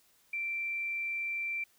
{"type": "tone", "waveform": "sine", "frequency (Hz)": 2349, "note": "D7", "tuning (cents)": 0, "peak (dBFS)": -32, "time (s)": [0.33, 1.64], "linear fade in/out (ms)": 5, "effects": ["white hiss -67 dBFS RMS until 1.78 s"]}